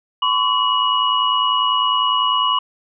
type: tone cluster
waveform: sine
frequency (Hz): 1017 / 1127 / 2912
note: C6 / C#6 / F#7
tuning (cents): -50 / +28 / -28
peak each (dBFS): -19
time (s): 0.22-2.59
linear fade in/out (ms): 5
effects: none